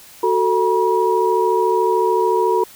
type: tone cluster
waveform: sine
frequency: 371.1 / 444.8 / 960 Hz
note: F#4 / A4 / B5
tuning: +5 / +19 / -49 cents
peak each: -18 dBFS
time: 0.23-2.64 s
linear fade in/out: 5 ms
effects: white hiss -43 dBFS RMS until 2.75 s